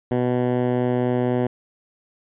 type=tone with band-pass filter; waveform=10% pulse; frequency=124 Hz; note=B2; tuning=7 cents sharp; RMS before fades=-21 dBFS; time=0.11-1.47 s; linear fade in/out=5 ms; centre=260 Hz; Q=0.57; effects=resampled to 8000 Hz